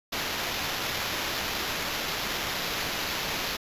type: noise with sample-and-hold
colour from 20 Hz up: blue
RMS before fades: -31 dBFS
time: 0.12-3.57 s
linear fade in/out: 10 ms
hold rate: 8820 Hz
effects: resampled to 32000 Hz